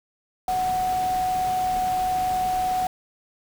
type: tone in noise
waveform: sine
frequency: 740 Hz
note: F#5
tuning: in tune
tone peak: -21 dBFS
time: 0.48-2.87 s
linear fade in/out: 2 ms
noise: pink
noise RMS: -36 dBFS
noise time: 0.48-2.87 s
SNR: +12 dB
effects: none